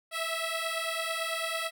10% pulse beating tone pair, 651 / 660 Hz, E5 / E5, -22 / +2 cents, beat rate 9 Hz, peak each -25 dBFS, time 0.11-1.71 s, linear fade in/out 50 ms, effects none

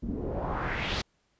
pink noise with low-pass filter sweep, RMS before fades -32 dBFS, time 0.02-1.02 s, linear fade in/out 10 ms, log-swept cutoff 210 to 4800 Hz, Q 2.4, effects pink hiss -72 dBFS RMS until 1.39 s + resampled to 16000 Hz

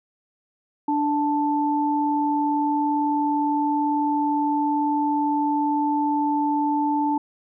sine tone pair together, 293.7 / 880.1 Hz, D4 / A5, 0 / 0 cents, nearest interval octave + perfect fifth, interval 1900 cents, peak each -22 dBFS, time 0.88-7.18 s, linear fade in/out 5 ms, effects none

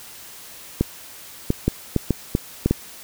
clicks, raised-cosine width 3 ms, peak -4 dBFS, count 8, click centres 0.81 / 1.504 / 1.68 / 1.963 / 2.107 / 2.351 / 2.66 / 2.71 s, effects white hiss -41 dBFS RMS until 3.03 s

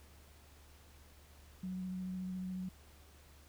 sine tone with vibrato, 185 Hz, F#3, in tune, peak -38 dBFS, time 1.63-2.69 s, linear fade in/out 5 ms, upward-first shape square, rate 14 Hz, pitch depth 12 cents each way, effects added 73 Hz sine -59 dBFS peak until 3.48 s + pink hiss -63 dBFS RMS until 3.48 s

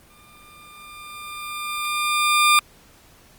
20% pulse tone with exponential growth, 1200 Hz, D6, 37 cents sharp, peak -7 dBFS, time 0.1-2.59 s, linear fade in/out 1 ms, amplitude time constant 540 ms, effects pink hiss -52 dBFS RMS until 3.38 s + Opus 32 kbps

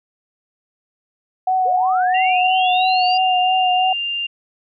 sine tone with vibrato, 740 Hz, F#5, in tune, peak -14 dBFS, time 1.47-3.93 s, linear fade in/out 5 ms, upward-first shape triangle, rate 3 Hz, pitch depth 28 cents each way
sine linear sweep, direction up, 440.2 to 4862 Hz, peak -24 dBFS, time 1.65-3.18 s, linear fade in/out 10 ms
sine tone with pitch glide, 2774 to 2795 Hz, F7 to F7, -12 to +1 cents, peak -20 dBFS, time 2.14-4.27 s, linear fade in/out 10 ms, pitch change +13 cents, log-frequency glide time 2.9-3.07 s
effects none

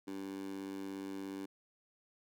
15% pulse tone with high-pass filter, 97 Hz, G2, 18 cents flat, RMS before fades -43 dBFS, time 0.07-1.46 s, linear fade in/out 10 ms, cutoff 280 Hz, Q 2.9, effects none

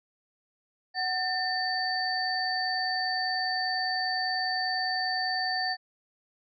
sine tone cluster, 747 / 1795 / 4565 Hz, F#5 / A6 / D8, +16 / +34 / -50 cents, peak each -31 dBFS, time 0.94-5.77 s, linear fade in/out 50 ms, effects none

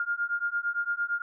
sine beating tone pair, 1406 / 1414.8 Hz, F6 / F6, +11 / +22 cents, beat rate 8.8 Hz, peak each -30 dBFS, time 0-1.22 s, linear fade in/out 2 ms, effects none

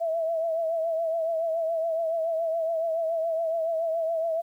sine tone with vibrato, 656 Hz, E5, 9 cents flat, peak -24 dBFS, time 0-4.42 s, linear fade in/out 20 ms, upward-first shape triangle, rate 7.1 Hz, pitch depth 62 cents each way, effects 10-bit

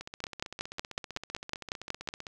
two click trains, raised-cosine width 0.2 ms, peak -14 / -23 dBFS, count 11 / 36, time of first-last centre 0.24-2.088 / 0.01-2.268 s, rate 5.41 / 15.5 Hz, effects none

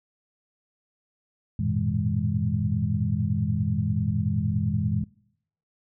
sine tone cluster, 91.9 / 108.7 / 119.1 / 158.8 / 203.8 Hz, F#2 / A2 / A#2 / D#3 / G#3, -11 / -21 / +38 / +36 / -32 cents, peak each -29 dBFS, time 1.59-5.04 s, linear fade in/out 5 ms, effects noise-tail reverb RT60 0.7 s tail -22 dB re dry

